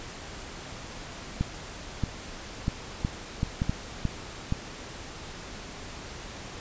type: clicks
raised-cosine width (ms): 5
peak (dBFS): -13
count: 9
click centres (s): 1.41 / 2.037 / 2.681 / 3.049 / 3.431 / 3.619 / 3.695 / 4.053 / 4.524
effects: pink hiss -41 dBFS RMS until 6.6 s + resampled to 16000 Hz